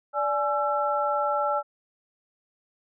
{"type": "tone cluster", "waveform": "sine", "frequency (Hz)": [584, 841, 1340], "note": ["D5", "G#5", "E6"], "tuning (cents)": [-10, 22, 28], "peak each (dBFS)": -27, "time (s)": [0.13, 1.63], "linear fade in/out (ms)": 50, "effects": []}